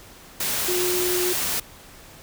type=tone in noise; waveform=sine; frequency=359.9 Hz; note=F#4; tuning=48 cents flat; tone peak=-23 dBFS; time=0.68-1.33 s; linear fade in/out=5 ms; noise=white; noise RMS=-25 dBFS; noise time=0.4-1.6 s; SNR=-1 dB; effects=pink hiss -46 dBFS RMS until 2.22 s